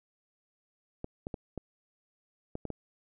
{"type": "clicks", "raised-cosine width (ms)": 2, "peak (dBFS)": -23, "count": 7, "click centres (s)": [1.044, 1.269, 1.342, 1.577, 2.554, 2.653, 2.703], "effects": []}